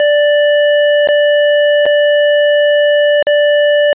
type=tone with dropouts; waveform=square; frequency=587.3 Hz; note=D5; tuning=in tune; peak=-8 dBFS; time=0-3.93 s; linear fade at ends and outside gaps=1 ms; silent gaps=1.074-1.087 / 1.856-1.863 / 3.226-3.269 s; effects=resampled to 8000 Hz